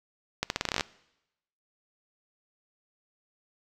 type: accelerating click train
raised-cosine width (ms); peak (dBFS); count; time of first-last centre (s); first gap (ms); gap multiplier
0.2; -9; 12; 0.43-0.809; 71; 0.84
effects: noise-tail reverb RT60 0.9 s tail -22 dB re dry